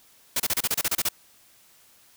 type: noise bursts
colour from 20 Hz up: white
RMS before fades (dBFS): -24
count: 11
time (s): 0.36-1.089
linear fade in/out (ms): 5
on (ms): 39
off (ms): 30
effects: white hiss -57 dBFS RMS until 2.16 s